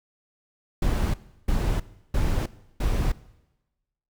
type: noise bursts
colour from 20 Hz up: brown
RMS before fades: -23 dBFS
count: 4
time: 0.82-3.12 s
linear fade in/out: 5 ms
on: 320 ms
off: 340 ms
effects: noise-tail reverb RT60 1.0 s tail -19 dB re dry